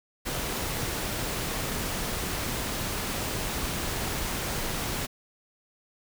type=noise; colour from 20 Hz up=pink; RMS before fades=-31 dBFS; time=0.25-5.07 s; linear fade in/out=20 ms; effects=none